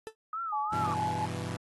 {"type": "tone with exponential decay", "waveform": "40% pulse", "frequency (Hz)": 440, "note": "A4", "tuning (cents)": 0, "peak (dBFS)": -32, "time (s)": [0.07, 0.15], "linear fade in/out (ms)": 0, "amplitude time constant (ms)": 16}
{"type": "tone with vibrato", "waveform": "sine", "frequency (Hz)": 1244.5, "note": "D#6", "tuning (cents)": 0, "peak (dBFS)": -32, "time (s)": [0.33, 0.94], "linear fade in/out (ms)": 2, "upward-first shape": "sine", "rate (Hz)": 2.8, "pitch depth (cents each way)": 160}
{"type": "tone with tremolo", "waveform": "sine", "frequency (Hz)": 852, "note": "G#5", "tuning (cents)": 44, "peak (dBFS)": -29, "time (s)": [0.52, 1.26], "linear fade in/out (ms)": 10, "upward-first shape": "triangle", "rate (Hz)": 4.3, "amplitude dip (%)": 45}
{"type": "chord", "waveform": "sawtooth", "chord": "E minor", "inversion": "first", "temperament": "equal", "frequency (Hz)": [98, 123.47, 164.81], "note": ["G2", "B2", "E3"], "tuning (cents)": [0, 0, 0], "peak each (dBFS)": -34, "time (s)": [0.72, 1.57], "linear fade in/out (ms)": 10}
{"effects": ["AAC 32 kbps"]}